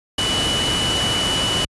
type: tone in noise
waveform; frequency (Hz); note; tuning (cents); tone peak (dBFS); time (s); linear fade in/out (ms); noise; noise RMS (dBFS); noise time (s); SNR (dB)
sine; 2960; F#7; 0; -20; 0.18-1.65; 5; pink; -22; 0.18-1.65; -1
effects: high-pass 60 Hz 12 dB/octave + resampled to 24000 Hz